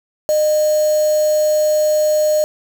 sine tone with quantisation, 610 Hz, D#5, 34 cents flat, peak -12 dBFS, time 0.29-2.44 s, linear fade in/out 0 ms, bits 4, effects none

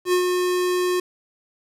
square tone with ADSR envelope, 361 Hz, F#4, 43 cents flat, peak -16 dBFS, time 0.05-1 s, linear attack 78 ms, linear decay 95 ms, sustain -4 dB, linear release 4 ms, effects resampled to 32000 Hz + 8-bit

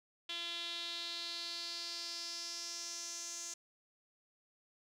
sawtooth tone with band-pass filter sweep, 341.4 Hz, F4, 39 cents flat, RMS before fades -43 dBFS, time 0.29-3.54 s, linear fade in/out 5 ms, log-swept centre 3400 to 6500 Hz, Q 4.9, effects none

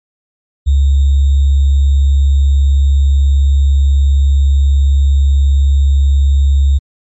sine tone with sample-and-hold, 69.3 Hz, C#2, in tune, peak -6 dBFS, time 0.66-6.79 s, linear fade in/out 20 ms, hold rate 3675 Hz, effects MP3 32 kbps

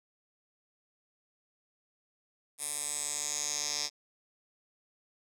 10% pulse tone with band-pass filter sweep, 147.3 Hz, D3, 6 cents sharp, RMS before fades -35 dBFS, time 2.58-3.9 s, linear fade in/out 50 ms, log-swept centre 9500 to 5500 Hz, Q 4.4, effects none

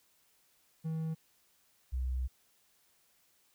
triangle / sine tone pair in turn, 160.2 / 63.58 Hz, E3 / C2, -49 / -49 cents, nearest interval octave + major third, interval 1600 cents, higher first, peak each -31 / -31 dBFS, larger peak neither, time 0.84-1.15 / 1.92-2.28 s, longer second, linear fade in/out 20 ms, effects white hiss -70 dBFS RMS until 3.54 s

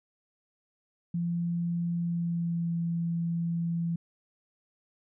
sine tone with pitch glide, 171.3 to 168.65 Hz, F3 to E3, -33 to +40 cents, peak -27 dBFS, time 1.14-3.96 s, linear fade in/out 5 ms, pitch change -27 cents, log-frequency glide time 1.98-2.73 s, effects none

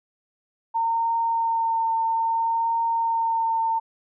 sine tone with vibrato, 912 Hz, A#5, 38 cents flat, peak -20 dBFS, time 0.74-3.8 s, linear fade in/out 20 ms, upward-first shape triangle, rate 0.6 Hz, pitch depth 16 cents each way, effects none

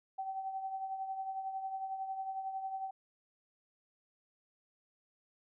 sine tone with tremolo, 769 Hz, G5, 33 cents flat, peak -34 dBFS, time 0.18-2.91 s, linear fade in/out 10 ms, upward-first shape triangle, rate 11 Hz, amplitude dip 60%, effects none

